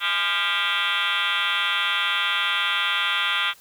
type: tone with frequency modulation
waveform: sine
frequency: 2331 Hz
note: D7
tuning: 14 cents flat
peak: -19 dBFS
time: 0-3.54 s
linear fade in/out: 50 ms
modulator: 187 Hz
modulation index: 6.5
effects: tanh soft clip ceiling -16 dBFS + white hiss -52 dBFS RMS until 3.6 s